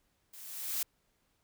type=noise with level ramp; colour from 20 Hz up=blue; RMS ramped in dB=-51 to -32 dBFS; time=0.33-0.83 s; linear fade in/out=5 ms; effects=pink hiss -75 dBFS RMS until 1.43 s